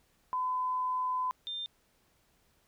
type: tone pair in turn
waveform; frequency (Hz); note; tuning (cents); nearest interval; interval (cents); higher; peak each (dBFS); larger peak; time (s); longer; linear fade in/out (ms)
sine; 1012 / 3600; B5 / A7; +42 / +39; octave + minor seventh; 2197; second; -29 / -35; first; 0.33-1.31 / 1.47-1.66; first; 0
effects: pink hiss -70 dBFS RMS until 2.67 s